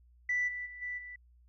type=tone with level steps; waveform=sine; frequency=1975.5 Hz; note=B6; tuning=in tune; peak=-27 / -36 / -44 / -35 / -43 dBFS; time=0.29-1.16 s; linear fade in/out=5 ms; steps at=0.47 / 0.65 / 0.81 / 0.97 s; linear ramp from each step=20 ms; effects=tanh soft clip ceiling -24 dBFS + added 60 Hz sine -59 dBFS peak until 1.48 s